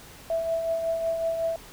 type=tone with tremolo; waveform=sine; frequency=659.3 Hz; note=E5; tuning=in tune; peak=-22 dBFS; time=0.3-1.56 s; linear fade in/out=2 ms; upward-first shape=triangle; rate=5.4 Hz; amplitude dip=50%; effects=pink hiss -47 dBFS RMS until 1.72 s